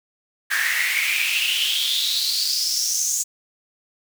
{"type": "noise with high-pass filter sweep", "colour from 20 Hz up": "pink", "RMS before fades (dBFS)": -22, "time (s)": [0.5, 3.24], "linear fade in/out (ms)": 20, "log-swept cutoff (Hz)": [1700, 6900], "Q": 7.4, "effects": []}